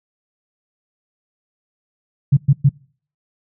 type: tone bursts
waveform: sine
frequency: 139.4 Hz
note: C#3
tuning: 10 cents sharp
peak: -7 dBFS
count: 3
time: 2.32-2.693 s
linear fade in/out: 10 ms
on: 51 ms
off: 110 ms
effects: noise-tail reverb RT60 0.5 s tail -26 dB re dry